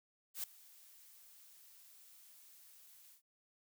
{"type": "noise with ADSR envelope", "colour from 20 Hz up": "blue", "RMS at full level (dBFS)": -39, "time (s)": [0.34, 3.22], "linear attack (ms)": 96, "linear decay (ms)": 4, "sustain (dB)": -22, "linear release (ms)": 100, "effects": []}